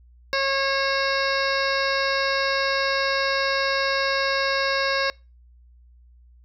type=harmonic tone; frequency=545 Hz; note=C#5; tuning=29 cents flat; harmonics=1 / 2 / 3 / 4 / 5 / 7 / 8 / 9 / 10; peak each=-25 / -28 / -26 / -30 / -33 / -32 / -34 / -33 / -34 dBFS; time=0.33-5.1 s; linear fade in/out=0 ms; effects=noise-tail reverb RT60 0.3 s tail -26 dB re dry + added 60 Hz sine -49 dBFS peak until 6.44 s